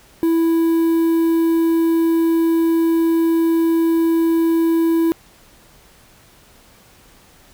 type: tone with quantisation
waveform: triangle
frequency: 330 Hz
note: E4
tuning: 2 cents sharp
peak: -11 dBFS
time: 0.23-5.12 s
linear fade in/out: 0 ms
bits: 6
effects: pink hiss -49 dBFS RMS until 7.53 s